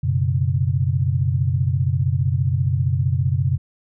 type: chord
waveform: sine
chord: F# suspended fourth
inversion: none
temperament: equal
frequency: 92.5 / 123.47 / 138.59 Hz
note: F#2 / B2 / C#3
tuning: 0 / 0 / 0 cents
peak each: -21 dBFS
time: 0.03-3.58 s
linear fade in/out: 10 ms
effects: none